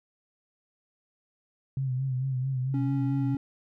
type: tone with vibrato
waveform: sine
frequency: 130.81 Hz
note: C3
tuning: in tune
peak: -26 dBFS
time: 1.77-3.35 s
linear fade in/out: 2 ms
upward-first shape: sine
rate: 4.5 Hz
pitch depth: 59 cents each way
type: tone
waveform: triangle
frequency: 277.2 Hz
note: C#4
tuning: in tune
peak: -26 dBFS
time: 2.74-3.37 s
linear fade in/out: 2 ms
effects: none